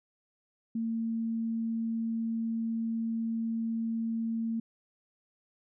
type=tone; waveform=sine; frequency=227 Hz; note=A#3; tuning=46 cents flat; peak=-29 dBFS; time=0.75-4.6 s; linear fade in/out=5 ms; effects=none